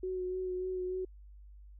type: tone with vibrato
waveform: sine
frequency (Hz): 368.7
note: F#4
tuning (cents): -6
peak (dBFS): -33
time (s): 0.03-1.05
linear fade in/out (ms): 5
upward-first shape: sine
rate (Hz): 3.4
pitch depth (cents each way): 19
effects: added 50 Hz sine -50 dBFS peak until 1.79 s